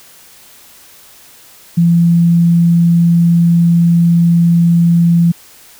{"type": "tone", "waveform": "sine", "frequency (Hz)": 170, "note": "F3", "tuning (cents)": -46, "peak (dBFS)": -6, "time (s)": [1.77, 5.32], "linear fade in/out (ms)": 10, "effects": ["white hiss -41 dBFS RMS until 5.79 s"]}